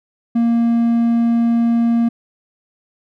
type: tone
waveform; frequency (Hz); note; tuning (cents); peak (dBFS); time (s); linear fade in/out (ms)
triangle; 233.1; A#3; 0; -10; 0.35-2.09; 10
effects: none